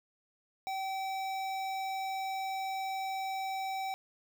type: tone with notch filter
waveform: square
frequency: 769 Hz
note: G5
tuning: 33 cents flat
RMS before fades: -36 dBFS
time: 0.67-3.94 s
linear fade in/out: 0 ms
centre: 10000 Hz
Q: 1.1
effects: none